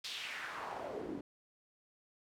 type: noise with band-pass filter sweep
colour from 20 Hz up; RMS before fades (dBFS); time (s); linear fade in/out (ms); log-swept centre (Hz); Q
pink; -43; 0.04-1.21; 5; 4200 to 270; 2.6
effects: none